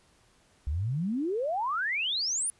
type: exponential sweep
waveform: sine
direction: up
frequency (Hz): 66.3 to 9956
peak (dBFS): -27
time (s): 0.67-2.5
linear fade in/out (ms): 0
effects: pink hiss -64 dBFS RMS until 2.59 s + resampled to 24000 Hz